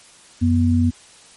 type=tone pair together; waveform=sine; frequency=91 / 243.2 Hz; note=F#2 / B3; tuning=-28 / -26 cents; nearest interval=octave + perfect fourth; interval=1702 cents; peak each=-16 dBFS; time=0.41-0.91 s; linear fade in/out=20 ms; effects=white hiss -47 dBFS RMS until 1.36 s + MP3 48 kbps